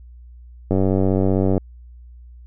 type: click train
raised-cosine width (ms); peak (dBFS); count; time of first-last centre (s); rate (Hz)
2; -6; 84; 0.71-1.578; 95.6
effects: added 60 Hz sine -39 dBFS peak until 2.46 s